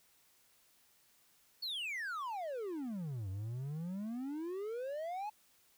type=exponential two-way sweep; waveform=triangle; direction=down then up; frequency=4525 to 92.1 to 867 Hz; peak=-36 dBFS; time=1.62-5.3 s; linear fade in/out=10 ms; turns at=3.29 s; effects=white hiss -69 dBFS RMS until 5.77 s